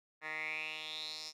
10% pulse tone with band-pass filter sweep, 155.56 Hz, D#3, in tune, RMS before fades -42 dBFS, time 0.21-1.33 s, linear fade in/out 50 ms, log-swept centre 1700 to 5300 Hz, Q 6.1, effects none

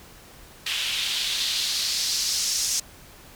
white noise with band-pass filter sweep, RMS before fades -26 dBFS, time 0.66-2.8 s, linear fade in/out 5 ms, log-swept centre 2900 to 6100 Hz, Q 2.5, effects pink hiss -48 dBFS RMS until 3.35 s

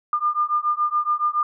sine beating tone pair, 1202 / 1209.1 Hz, D6 / D#6, +40 / -50 cents, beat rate 7.1 Hz, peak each -22 dBFS, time 0.13-1.43 s, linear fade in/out 2 ms, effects none

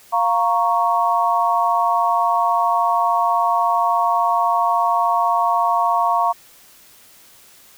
sine chord, Bb minor, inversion second, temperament equal, 698.5 / 932.3 / 1108.7 Hz, F5 / Bb5 / Db6, 0 / 0 / 0 cents, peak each -19 dBFS, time 0.12-6.33 s, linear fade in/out 20 ms, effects white hiss -48 dBFS RMS until 7.77 s

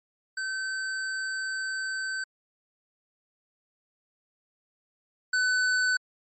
square tone pair in turn, 1539 / 1506.5 Hz, G6 / F#6, -32 / +31 cents, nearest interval unison, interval 37 cents, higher first, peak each -30 / -23 dBFS, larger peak second, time 0.37-2.24 / 5.33-5.97 s, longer first, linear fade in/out 5 ms, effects MP3 32 kbps

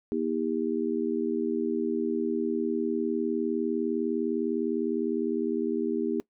harmonic tone, 79.8 Hz, D#2, 44 cents sharp, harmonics 3 / 4 / 5, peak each -30 / -30 / -30 dBFS, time 0.12-6.2 s, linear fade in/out 0 ms, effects noise-tail reverb RT60 0.1 s tail -21 dB re dry

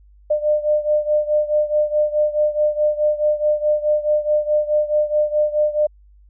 sine beating tone pair, 600 / 604.7 Hz, D5 / D#5, +37 / -50 cents, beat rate 4.7 Hz, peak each -17 / -20 dBFS, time 0.3-5.87 s, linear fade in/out 10 ms, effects added 50 Hz sine -46 dBFS peak until 6.29 s

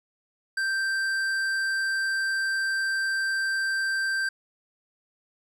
sine tone with tanh clipping, 1568 Hz, G6, in tune, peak -26 dBFS, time 0.57-4.29 s, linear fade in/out 5 ms, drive 12 dB, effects none

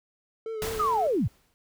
triangle tone with vibrato, 440 Hz, A4, in tune, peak -29 dBFS, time 0.46-1.07 s, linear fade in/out 2 ms, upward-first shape sine, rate 5.1 Hz, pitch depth 44 cents each way
pink noise with exponential decay, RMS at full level -31 dBFS, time 0.62-1.54 s, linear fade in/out 0 ms, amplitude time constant 200 ms
sine linear sweep, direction down, 1303 to 69.3 Hz, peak -22 dBFS, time 0.79-1.28 s, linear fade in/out 10 ms
effects none

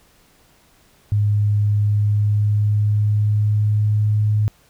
sine tone with pitch glide, 103.8 to 105.92 Hz, G#2 to G#2, 0 to +35 cents, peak -14 dBFS, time 1.12-4.48 s, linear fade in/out 0 ms, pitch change +35 cents, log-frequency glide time 1.79-4.22 s, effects pink hiss -55 dBFS RMS until 4.69 s

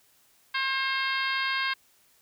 harmonic tone, 534 Hz, C5, 35 cents sharp, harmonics 2 / 3 / 4 / 5 / 6 / 7 / 8 / 9, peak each -32 / -30 / -32 / -36 / -36 / -38 / -39 / -40 dBFS, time 0.54-1.74 s, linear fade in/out 10 ms, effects white hiss -63 dBFS RMS until 2.21 s

